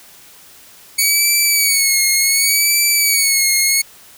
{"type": "tone with vibrato", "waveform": "10% pulse", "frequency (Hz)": 2238, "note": "C#7", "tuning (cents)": 16, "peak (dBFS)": -3, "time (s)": [0.98, 3.82], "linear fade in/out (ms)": 10, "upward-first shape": "sine", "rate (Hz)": 0.68, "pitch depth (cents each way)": 67, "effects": ["white hiss -43 dBFS RMS until 4.17 s"]}